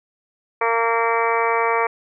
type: harmonic tone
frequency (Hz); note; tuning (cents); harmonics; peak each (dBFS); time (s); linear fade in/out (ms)
229.9; A#3; -24; 2 / 3 / 4 / 5 / 6 / 7 / 8 / 9 / 10; -22 / -26 / -22 / -23 / -30 / -35 / -29 / -31 / -27; 0.61-1.87; 5
effects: none